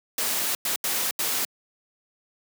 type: noise bursts at uneven times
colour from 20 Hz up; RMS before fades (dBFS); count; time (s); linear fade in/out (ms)
white; -26; 4; 0.18-0.55 / 0.65-0.76 / 0.84-1.11 / 1.19-1.45; 2
effects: high-pass 200 Hz 12 dB/octave